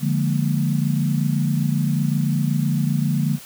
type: chord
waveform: sine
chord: Bb dominant seventh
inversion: first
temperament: equal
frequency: 146.83 / 174.61 / 207.7 / 233.1 Hz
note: D3 / F3 / Ab3 / Bb3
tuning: 0 / 0 / 0 / 0 cents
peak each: -20 / -24 / -26 / -25 dBFS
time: 0-3.39 s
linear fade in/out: 50 ms
effects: white hiss -41 dBFS RMS until 3.45 s